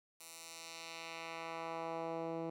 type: tone with band-pass filter sweep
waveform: 10% pulse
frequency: 164.81 Hz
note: E3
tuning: in tune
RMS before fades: -44 dBFS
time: 0.2-2.5 s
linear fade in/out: 5 ms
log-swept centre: 11000 to 340 Hz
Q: 0.87
effects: none